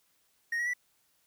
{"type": "tone with pitch steps", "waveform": "triangle", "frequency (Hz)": [1864.7, 1913.8, 1964.2], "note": ["A#6", "A#6", "B6"], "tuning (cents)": [0, 45, -10], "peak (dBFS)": -27, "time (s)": [0.52, 0.736], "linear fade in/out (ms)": 5, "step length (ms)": 72, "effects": ["white hiss -71 dBFS RMS until 1.26 s"]}